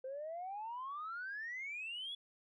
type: exponential sweep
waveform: sine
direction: up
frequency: 512 to 3438 Hz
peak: -40 dBFS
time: 0.04-2.15 s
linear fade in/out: 5 ms
effects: tanh soft clip ceiling -37 dBFS